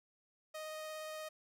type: tone with vibrato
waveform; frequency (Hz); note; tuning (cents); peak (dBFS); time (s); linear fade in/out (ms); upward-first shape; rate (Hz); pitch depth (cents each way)
sawtooth; 622.3; D#5; 0; -39; 0.54-1.29; 10; triangle; 17; 9
effects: none